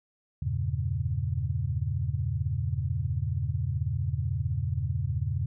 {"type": "chord", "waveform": "sine", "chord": "E diminished seventh", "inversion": "none", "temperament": "equal", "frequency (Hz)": [82.41, 98, 116.54, 138.59], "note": ["E2", "G2", "Bb2", "Db3"], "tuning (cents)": [0, 0, 0, 0], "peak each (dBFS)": -32, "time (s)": [0.42, 5.46], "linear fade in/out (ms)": 5, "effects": []}